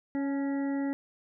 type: harmonic tone with a mistuned harmonic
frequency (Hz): 277.2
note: C#4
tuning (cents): 0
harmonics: 1 / 2 / 3 / 5 / 6 / 7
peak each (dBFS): -28 / -40 / -43 / -51 / -52 / -46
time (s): 0.15-0.93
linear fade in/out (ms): 0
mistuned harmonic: 3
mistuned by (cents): +30
effects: none